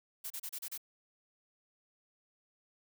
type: noise bursts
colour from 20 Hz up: blue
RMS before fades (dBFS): -41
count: 6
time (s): 0.24-0.778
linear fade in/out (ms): 10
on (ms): 63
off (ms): 32
effects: none